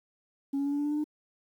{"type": "tone with pitch steps", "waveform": "sine", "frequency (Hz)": [277.2, 280.6, 284, 287.5, 291, 294.5, 298.1, 301.8], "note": ["C#4", "C#4", "C#4", "D4", "D4", "D4", "D4", "D4"], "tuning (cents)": [0, 21, 42, -37, -16, 5, 26, 47], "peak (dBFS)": -25, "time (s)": [0.53, 1.042], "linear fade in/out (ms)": 10, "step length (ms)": 64, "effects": ["tanh soft clip ceiling -25 dBFS", "10-bit"]}